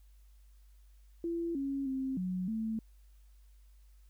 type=tone with pitch steps; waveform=sine; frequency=337.7 / 275.2 / 264.8 / 183.5 / 221.5 Hz; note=E4 / C#4 / C4 / F#3 / A3; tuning=+42 / -12 / +21 / -14 / +12 cents; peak=-32 dBFS; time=1.24-2.79 s; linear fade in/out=2 ms; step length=310 ms; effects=added 50 Hz sine -56 dBFS peak until 4.09 s + white hiss -74 dBFS RMS until 4.09 s